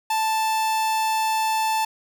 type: tone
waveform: 45% pulse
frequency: 880 Hz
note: A5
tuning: in tune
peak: -20 dBFS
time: 0.1-1.85 s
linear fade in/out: 5 ms
effects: none